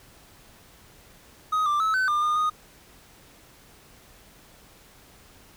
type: tone with pitch steps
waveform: triangle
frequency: 1256 / 1182 / 1298 / 1520 / 1200 / 1217 / 1238 Hz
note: D#6 / D6 / E6 / F#6 / D6 / D#6 / D#6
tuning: +16 / +11 / -27 / +46 / +37 / -39 / -9 cents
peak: -19 dBFS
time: 1.52-2.5 s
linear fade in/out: 10 ms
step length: 140 ms
effects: pink hiss -53 dBFS RMS until 5.56 s